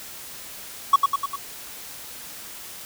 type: tone with echo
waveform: triangle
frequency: 1120 Hz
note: C#6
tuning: 18 cents sharp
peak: -8 dBFS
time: 0.93-0.96 s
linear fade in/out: 5 ms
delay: 100 ms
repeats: 4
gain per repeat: -4 dB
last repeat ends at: 1.36 s
effects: white hiss -39 dBFS RMS until 2.85 s